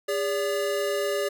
square tone pair together, 405.9 / 574 Hz, G#4 / D5, -40 / -40 cents, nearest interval tritone, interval 600 cents, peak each -28 dBFS, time 0.08-1.29 s, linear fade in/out 10 ms, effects none

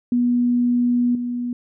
sine tone with level steps, 243.2 Hz, B3, 26 cents flat, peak -15 / -22 dBFS, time 0.12-1.53 s, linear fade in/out 2 ms, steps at 1.15 s, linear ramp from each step 2 ms, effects none

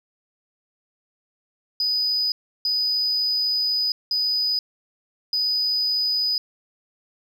sine tone bursts at uneven times, 4978 Hz, D#8, in tune, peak -18 dBFS, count 4, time 1.8-2.32 / 2.65-3.92 / 4.11-4.59 / 5.33-6.38 s, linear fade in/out 2 ms, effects tanh soft clip ceiling -17 dBFS

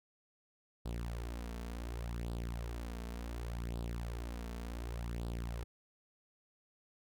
sawtooth tone with flanger, 58.3 Hz, A#1, 1 cent sharp, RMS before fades -41 dBFS, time 0.85-5.64 s, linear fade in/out 10 ms, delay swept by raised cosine 0.23 to 4.53 ms, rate 0.68 Hz, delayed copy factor +0.65, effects none

